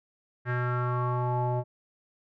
square tone with low-pass filter sweep, 123.47 Hz, B2, in tune, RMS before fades -28 dBFS, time 0.45-1.64 s, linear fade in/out 50 ms, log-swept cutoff 1700 to 730 Hz, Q 5.5, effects none

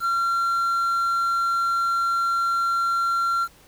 triangle tone with quantisation, 1370 Hz, F6, 34 cents flat, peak -18 dBFS, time 0-3.48 s, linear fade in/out 50 ms, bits 7, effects pink hiss -53 dBFS RMS until 3.67 s

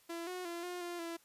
sawtooth tone with pitch steps, 337.1 / 364 / 342 / 356.5 / 348.3 / 335.3 Hz, E4 / F#4 / F4 / F4 / F4 / E4, +39 / -28 / -36 / +36 / -5 / +30 cents, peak -36 dBFS, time 0.09-1.17 s, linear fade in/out 10 ms, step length 180 ms, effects white hiss -67 dBFS RMS until 1.24 s + resampled to 32000 Hz

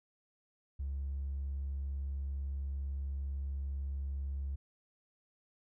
triangle tone with tanh clipping, 68.9 Hz, C#2, 10 cents flat, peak -34 dBFS, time 0.79-4.56 s, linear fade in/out 10 ms, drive 1 dB, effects none

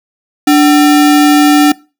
sine tone with sample-and-hold, 293.7 Hz, D4, in tune, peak -3 dBFS, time 0.47-1.72 s, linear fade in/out 5 ms, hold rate 1050 Hz, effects noise-tail reverb RT60 0.3 s tail -22 dB re dry

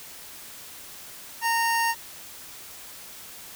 25% pulse tone, 922 Hz, A#5, 19 cents flat, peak -18 dBFS, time 1.41-1.95 s, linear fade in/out 50 ms, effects white hiss -43 dBFS RMS until 3.55 s

